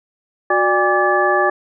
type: tone cluster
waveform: sine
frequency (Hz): 365.6 / 593 / 810 / 1166 / 1721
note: F#4 / D5 / G#5 / D6 / A6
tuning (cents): -21 / +17 / -43 / -13 / -39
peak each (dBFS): -19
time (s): 0.5-1.5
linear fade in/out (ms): 5
effects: none